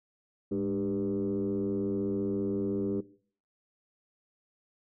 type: tone with frequency modulation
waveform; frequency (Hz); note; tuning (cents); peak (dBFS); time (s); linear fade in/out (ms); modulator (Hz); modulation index
sine; 300.8; D4; +42; -27; 0.51-3.01; 10; 94.3; 1.4
effects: noise-tail reverb RT60 0.5 s tail -19 dB re dry + tanh soft clip ceiling -23 dBFS